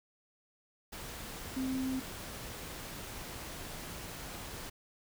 sine tone in noise, 261.6 Hz, C4, in tune, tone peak -32 dBFS, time 1.56-2 s, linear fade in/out 10 ms, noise pink, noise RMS -44 dBFS, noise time 0.92-4.7 s, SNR +9 dB, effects none

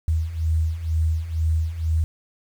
sine beating tone pair, 78.8 / 80.9 Hz, D#2 / E2, +23 / -32 cents, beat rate 2.1 Hz, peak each -25 / -21 dBFS, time 0.08-2.04 s, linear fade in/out 0 ms, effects 8-bit

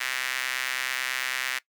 sawtooth tone with high-pass filter, 129.1 Hz, C3, 23 cents flat, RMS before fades -30 dBFS, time 0-1.59 s, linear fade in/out 10 ms, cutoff 1900 Hz, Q 2.2, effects noise-tail reverb RT60 0.1 s tail -20 dB re dry

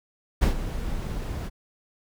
brown noise with ADSR envelope, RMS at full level -17 dBFS, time 0.41-1.5 s, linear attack 17 ms, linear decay 110 ms, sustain -13 dB, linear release 34 ms, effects none

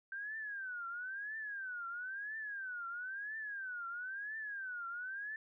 sine tone with vibrato, 1559 Hz, G6, 10 cents flat, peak -40 dBFS, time 0.12-5.36 s, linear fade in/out 2 ms, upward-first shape triangle, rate 1 Hz, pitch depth 240 cents each way, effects none

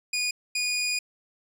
20% pulse tone bursts at uneven times, 2457 Hz, D#7, 22 cents flat, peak -20 dBFS, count 2, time 0.13-0.31 / 0.55-0.99 s, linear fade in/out 5 ms, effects resampled to 32000 Hz

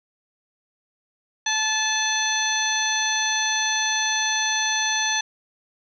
harmonic tone with a mistuned harmonic, 870 Hz, A5, 20 cents flat, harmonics 1 / 2 / 3 / 4 / 5 / 7, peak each -28 / -26 / -30 / -27 / -31 / -26 dBFS, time 1.46-5.21 s, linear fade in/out 5 ms, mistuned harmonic 5, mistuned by -43 cents, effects none

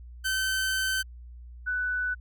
sawtooth / sine tone pair in turn, 1537 / 1490.7 Hz, G6 / F#6, -35 / +12 cents, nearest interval minor second, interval 53 cents, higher first, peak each -22 / -26 dBFS, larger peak first, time 0.24-1.03 / 1.66-2.15 s, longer first, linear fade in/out 20 ms, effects added 60 Hz sine -42 dBFS peak until 2.2 s

